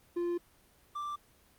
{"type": "tone pair in turn", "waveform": "triangle", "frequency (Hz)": [347.5, 1176.3], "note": ["F4", "D6"], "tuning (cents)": [-9, 2], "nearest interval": "octave + major sixth", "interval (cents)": 2111, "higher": "second", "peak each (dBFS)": [-28, -33], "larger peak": "first", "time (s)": [[0.16, 0.38], [0.95, 1.16]], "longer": "first", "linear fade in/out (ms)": 10, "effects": ["pink hiss -64 dBFS RMS until 1.58 s", "Opus 24 kbps"]}